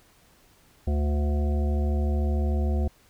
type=harmonic tone with a mistuned harmonic; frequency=73.42 Hz; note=D2; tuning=in tune; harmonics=1 / 3 / 5 / 7 / 9 / 10; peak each=-22 / -32 / -36 / -39 / -41 / -42 dBFS; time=0.87-2.88 s; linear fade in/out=5 ms; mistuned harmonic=5; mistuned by=-29 cents; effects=pink hiss -59 dBFS RMS until 3.09 s